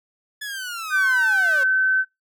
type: linear sweep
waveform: sawtooth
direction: down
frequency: 1725 to 523.3 Hz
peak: -25 dBFS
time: 0.41-1.64 s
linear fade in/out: 10 ms
type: tone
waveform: sine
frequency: 1531 Hz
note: G6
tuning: 41 cents flat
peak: -16 dBFS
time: 0.9-2.05 s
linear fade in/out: 50 ms
effects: noise-tail reverb RT60 0.2 s tail -24 dB re dry